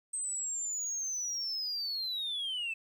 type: linear sweep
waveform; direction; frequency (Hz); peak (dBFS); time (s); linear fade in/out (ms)
sine; down; 8310 to 2602; -31; 0.13-2.74; 10
effects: tanh soft clip ceiling -31 dBFS + 11-bit